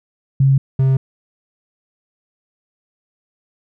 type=tone pair in turn; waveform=sine / triangle; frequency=135.7 / 132.98 Hz; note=C#3 / C3; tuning=-36 / +28 cents; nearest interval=unison; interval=36 cents; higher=first; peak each=-9 dBFS; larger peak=neither; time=0.4-0.58 / 0.79-0.97 s; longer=neither; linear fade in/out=5 ms; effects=none